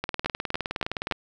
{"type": "two click trains", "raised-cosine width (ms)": 0.3, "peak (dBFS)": [-12, -10], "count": [22, 4], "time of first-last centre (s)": [[0.04, 1.122], [0.26, 1.112]], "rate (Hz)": [19.4, 3.52], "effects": []}